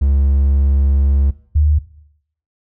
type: tone pair in turn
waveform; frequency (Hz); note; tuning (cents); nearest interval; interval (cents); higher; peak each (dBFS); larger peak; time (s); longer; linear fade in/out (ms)
triangle / sine; 69.3 / 75.1; C#2 / D2; 0 / +39; minor second; 139; second; -9; neither; 0.01-1.31 / 1.55-1.79; first; 10
effects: noise-tail reverb RT60 0.7 s tail -17 dB re dry